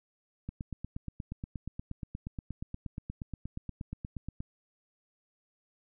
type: click train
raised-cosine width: 5 ms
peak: -25 dBFS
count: 34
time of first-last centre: 0.49-4.405 s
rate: 8.43 Hz
effects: none